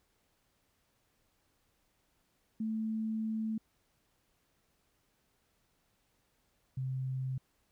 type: tone pair in turn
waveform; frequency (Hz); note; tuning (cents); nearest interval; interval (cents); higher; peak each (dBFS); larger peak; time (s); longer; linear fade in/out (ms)
sine; 220 / 130.81; A3 / C3; 0 / 0; major sixth; 900; first; -32 / -33; first; 2.6-3.58 / 6.77-7.38; first; 5
effects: pink hiss -75 dBFS RMS until 7.71 s